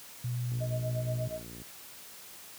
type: tone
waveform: sine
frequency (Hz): 121.8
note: B2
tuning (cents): -24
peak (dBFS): -30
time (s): 0.24-1.28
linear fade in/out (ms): 5
type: click train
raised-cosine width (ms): 3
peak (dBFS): -34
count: 65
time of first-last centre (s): 0.52-1.618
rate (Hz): 58.3
type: tone with tremolo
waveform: sine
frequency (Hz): 629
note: D#5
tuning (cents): +19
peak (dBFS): -33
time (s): 0.6-1.43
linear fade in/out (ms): 20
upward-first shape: sine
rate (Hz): 8.4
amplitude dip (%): 90
effects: white hiss -49 dBFS RMS until 2.58 s + high-pass 60 Hz 12 dB/octave